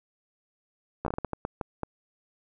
slowing click train, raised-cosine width 1 ms, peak -16 dBFS, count 11, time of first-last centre 1.05-1.833 s, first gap 13 ms, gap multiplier 1.37, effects none

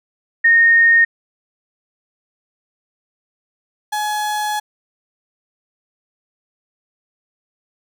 sine / 35% pulse tone pair in turn, 1846 / 844 Hz, A#6 / G#5, -17 / +28 cents, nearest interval octave + major second, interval 1355 cents, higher first, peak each -8 / -17 dBFS, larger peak first, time 0.44-1.05 / 3.92-4.6 s, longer second, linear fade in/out 10 ms, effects none

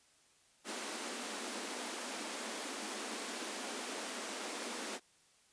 pink high-pass noise, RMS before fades -42 dBFS, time 0.64-5 s, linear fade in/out 50 ms, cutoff 210 Hz, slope 96 dB/octave, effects white hiss -68 dBFS RMS until 5.52 s + resampled to 22050 Hz

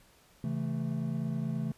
triangle chord, A major, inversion first, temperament equal with one note detuned, 135.5 / 164.81 / 220 Hz, C#3 / E3 / A3, -39 / 0 / 0 cents, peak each -33 dBFS, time 0.44-1.72 s, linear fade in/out 2 ms, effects pink hiss -62 dBFS RMS until 1.77 s + resampled to 32000 Hz

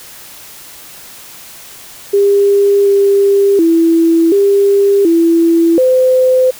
sine tone with pitch steps, 401.6 / 398.4 / 330.7 / 399.6 / 333.4 / 513 Hz, G4 / G4 / E4 / G4 / E4 / C5, +42 / +28 / +6 / +33 / +20 / -34 cents, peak -6 dBFS, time 2.13-6.51 s, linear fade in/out 10 ms, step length 730 ms, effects white hiss -34 dBFS RMS until 6.59 s

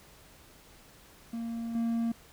triangle tone with level steps, 230.9 Hz, A#3, 16 cents flat, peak -31 / -25 dBFS, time 1.33-2.12 s, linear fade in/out 5 ms, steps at 1.75 s, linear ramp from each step 2 ms, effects pink hiss -56 dBFS RMS until 2.32 s

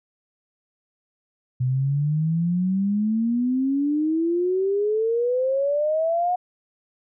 sine exponential sweep, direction up, 124.7 to 730 Hz, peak -19 dBFS, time 1.6-6.36 s, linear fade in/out 10 ms, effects none

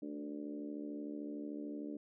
harmonic tone with a mistuned harmonic, 73.42 Hz, D2, in tune, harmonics 3 / 4 / 5 / 6 / 7 / 8, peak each -48 / -42 / -52 / -52 / -59 / -55 dBFS, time 0.02-1.97 s, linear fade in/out 5 ms, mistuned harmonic 3, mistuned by -21 cents, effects none

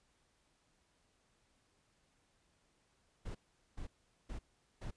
brown noise bursts, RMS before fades -43 dBFS, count 4, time 3.25-4.91 s, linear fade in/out 10 ms, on 100 ms, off 420 ms, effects pink hiss -75 dBFS RMS until 4.96 s + resampled to 22050 Hz

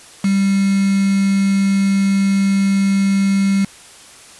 sine tone with quantisation, 196 Hz, G3, in tune, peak -12 dBFS, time 0.24-3.65 s, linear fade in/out 5 ms, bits 4, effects white hiss -41 dBFS RMS until 4.39 s + resampled to 24000 Hz

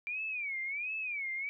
sine tone with vibrato, 2343 Hz, D7, 5 cents flat, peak -34 dBFS, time 0.07-1.49 s, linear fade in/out 0 ms, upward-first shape sine, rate 1.4 Hz, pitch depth 190 cents each way, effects none

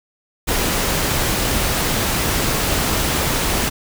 pink noise, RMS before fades -19 dBFS, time 0.47-3.7 s, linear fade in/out 20 ms, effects none

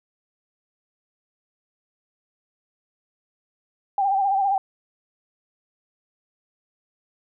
sine tone with vibrato, 787 Hz, G5, 7 cents sharp, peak -18 dBFS, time 3.98-4.58 s, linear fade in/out 2 ms, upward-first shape sine, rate 15 Hz, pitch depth 57 cents each way, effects none

